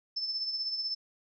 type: tone with tremolo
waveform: sine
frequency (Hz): 5274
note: E8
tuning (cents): 0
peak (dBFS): -29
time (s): 0.16-0.95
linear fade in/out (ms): 10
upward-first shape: sine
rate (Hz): 16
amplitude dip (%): 50
effects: none